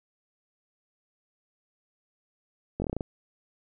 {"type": "slowing click train", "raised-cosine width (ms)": 2, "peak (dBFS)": -17, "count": 8, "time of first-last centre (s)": [2.8, 3.008], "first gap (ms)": 20, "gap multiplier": 1.13, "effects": []}